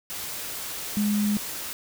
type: tone in noise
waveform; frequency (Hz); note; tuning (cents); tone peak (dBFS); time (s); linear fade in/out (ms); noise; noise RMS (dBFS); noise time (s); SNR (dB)
sine; 207.7; G#3; 0; -21; 0.97-1.37; 0; white; -34; 0.1-1.73; +10
effects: none